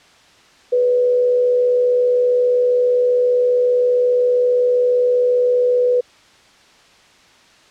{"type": "tone with frequency modulation", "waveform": "sine", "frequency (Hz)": 493.9, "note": "B4", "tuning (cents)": 0, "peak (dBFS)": -12, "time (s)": [0.72, 6.01], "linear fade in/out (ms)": 10, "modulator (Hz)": 75.1, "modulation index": 0.23, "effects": ["white hiss -49 dBFS RMS until 7.7 s", "low-pass 5000 Hz 12 dB/octave"]}